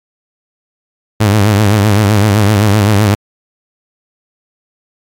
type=tone with vibrato; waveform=sawtooth; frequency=103.83 Hz; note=G#2; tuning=in tune; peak=-3 dBFS; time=1.2-3.15 s; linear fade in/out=10 ms; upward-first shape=triangle; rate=7.8 Hz; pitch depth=120 cents each way; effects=AAC 64 kbps